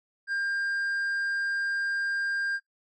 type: tone with tanh clipping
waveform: triangle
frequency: 1600 Hz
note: G6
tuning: 35 cents sharp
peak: -28 dBFS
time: 0.27-2.6 s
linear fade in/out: 50 ms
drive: 9 dB
effects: noise-tail reverb RT60 0.1 s tail -17 dB re dry